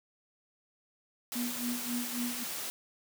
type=high-pass noise; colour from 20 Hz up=white; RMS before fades=-38 dBFS; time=1.32-2.7 s; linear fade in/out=0 ms; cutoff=140 Hz; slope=24 dB/octave
type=tone with tremolo; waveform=sine; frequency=242.6 Hz; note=B3; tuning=31 cents flat; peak=-31 dBFS; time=1.35-2.44 s; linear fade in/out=10 ms; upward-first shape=sine; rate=3.7 Hz; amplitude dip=85%
effects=none